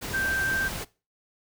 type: tone in noise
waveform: sine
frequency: 1568 Hz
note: G6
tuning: in tune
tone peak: -24 dBFS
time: 0.13-0.69 s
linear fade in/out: 20 ms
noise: pink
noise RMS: -34 dBFS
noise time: 0.01-0.85 s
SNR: +7 dB
effects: noise-tail reverb RT60 0.3 s tail -20 dB re dry